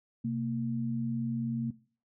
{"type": "tone pair together", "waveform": "sine", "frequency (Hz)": [129.1, 229.8], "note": ["C3", "A#3"], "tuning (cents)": [-23, -25], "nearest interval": "minor seventh", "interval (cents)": 998, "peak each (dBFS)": [-35, -30], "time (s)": [0.24, 1.71], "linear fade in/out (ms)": 10, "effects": ["noise-tail reverb RT60 0.4 s tail -18 dB re dry"]}